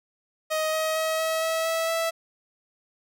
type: tone with pitch steps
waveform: sawtooth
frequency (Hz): 627 / 632.1 / 637.2 / 642.4 / 647.6 / 652.9 / 658.2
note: D#5 / D#5 / D#5 / E5 / E5 / E5 / E5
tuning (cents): +13 / +27 / +41 / -45 / -31 / -17 / -3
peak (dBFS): -20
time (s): 0.5-2.11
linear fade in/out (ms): 20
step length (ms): 230
effects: none